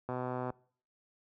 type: click train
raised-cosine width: 1 ms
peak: -23 dBFS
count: 53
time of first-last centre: 0.09-0.503 s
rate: 126 Hz
effects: noise-tail reverb RT60 0.5 s tail -23 dB re dry + high-pass 60 Hz 12 dB/octave